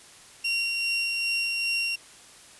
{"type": "tone with tremolo", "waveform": "30% pulse", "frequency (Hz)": 2753, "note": "F7", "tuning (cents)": -25, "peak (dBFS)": -21, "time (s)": [0.44, 1.96], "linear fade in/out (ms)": 10, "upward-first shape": "sine", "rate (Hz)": 2.5, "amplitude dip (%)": 25, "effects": ["white hiss -50 dBFS RMS until 2.59 s", "resampled to 24000 Hz"]}